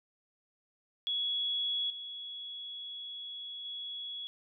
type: tone with level steps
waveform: sine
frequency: 3361 Hz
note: G#7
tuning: 20 cents sharp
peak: -30 / -40 / -38 dBFS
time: 1.07-4.27 s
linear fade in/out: 0 ms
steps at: 1.9 / 3.65 s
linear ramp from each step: 2 ms
effects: none